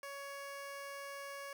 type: tone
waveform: 15% pulse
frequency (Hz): 559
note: C#5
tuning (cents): +14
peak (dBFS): -38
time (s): 0.03-1.53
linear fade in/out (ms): 2
effects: none